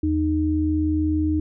sine tone pair together, 81.55 / 307.9 Hz, E2 / D#4, -18 / -18 cents, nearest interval octave + major seventh, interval 2300 cents, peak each -23 / -20 dBFS, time 0.03-1.4 s, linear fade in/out 5 ms, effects none

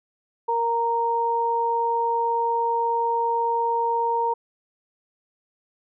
sine tone pair together, 466.3 / 929.1 Hz, A#4 / A#5, +1 / -6 cents, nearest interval octave, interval 1193 cents, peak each -26 / -21 dBFS, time 0.48-4.34 s, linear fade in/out 10 ms, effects none

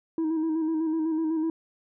sine tone with vibrato, 319.4 Hz, D#4, 45 cents sharp, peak -21 dBFS, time 0.18-1.5 s, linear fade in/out 2 ms, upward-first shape square, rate 8 Hz, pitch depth 36 cents each way, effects tanh soft clip ceiling -23 dBFS

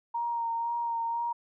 sine tone with vibrato, 932.3 Hz, A#5, in tune, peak -28 dBFS, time 0.14-1.33 s, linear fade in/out 10 ms, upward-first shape sine, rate 2 Hz, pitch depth 21 cents each way, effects none

